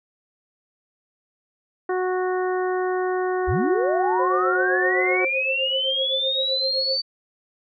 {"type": "harmonic tone", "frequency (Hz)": 368.1, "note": "F#4", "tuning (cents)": -9, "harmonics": [1, 2, 3, 4, 5], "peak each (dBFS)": [-22, -28, -32, -34, -36], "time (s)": [1.89, 5.25], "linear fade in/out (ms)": 5}
{"type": "linear sweep", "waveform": "sine", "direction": "up", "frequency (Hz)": [46, 4600], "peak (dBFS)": -21, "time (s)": [3.47, 7.02], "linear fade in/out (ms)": 20}
{"type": "tone with tremolo", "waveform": "sine", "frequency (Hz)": 531, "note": "C5", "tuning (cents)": 25, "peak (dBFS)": -22, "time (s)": [4.19, 6.98], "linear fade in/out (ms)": 5, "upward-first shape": "triangle", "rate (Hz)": 7.8, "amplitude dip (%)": 100}
{"effects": []}